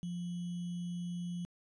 sine tone with sample-and-hold, 175.1 Hz, F3, 5 cents sharp, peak -36 dBFS, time 0.03-1.45 s, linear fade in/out 0 ms, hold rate 3150 Hz, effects resampled to 24000 Hz

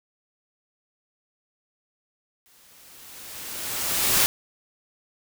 white noise with exponential growth, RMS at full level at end -18 dBFS, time 2.46-4.26 s, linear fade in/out 0 ms, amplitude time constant 390 ms, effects none

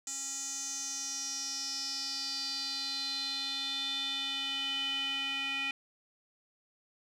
square tone with band-pass filter sweep, 273.3 Hz, C#4, 24 cents flat, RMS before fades -36 dBFS, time 0.07-5.71 s, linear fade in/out 2 ms, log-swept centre 7100 to 2600 Hz, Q 6.6, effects none

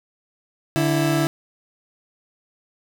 30% pulse tone pair together, 146.31 / 329.6 Hz, D3 / E4, -6 / 0 cents, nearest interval octave + major second, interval 1406 cents, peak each -18 dBFS, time 0.76-1.27 s, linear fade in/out 0 ms, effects none

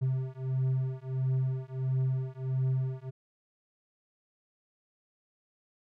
triangle beating tone pair, 130 / 131.5 Hz, C3 / C3, -11 / +9 cents, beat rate 1.5 Hz, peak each -29 dBFS, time 0.01-3.11 s, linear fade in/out 20 ms, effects none

